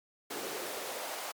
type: noise with high-pass filter sweep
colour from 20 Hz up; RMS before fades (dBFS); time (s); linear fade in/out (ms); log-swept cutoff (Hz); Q
pink; -39; 0.3-1.32; 10; 340 to 690; 1.9
effects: MP3 96 kbps